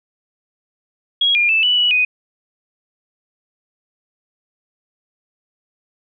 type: tone with pitch steps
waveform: sine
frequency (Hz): 3306 / 2410 / 2637 / 2963 / 2939 / 2493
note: G#7 / D7 / E7 / F#7 / F#7 / D#7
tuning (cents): -9 / +44 / 0 / +2 / -12 / +3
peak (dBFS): -12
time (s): 1.21-2.05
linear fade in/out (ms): 5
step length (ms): 140
effects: none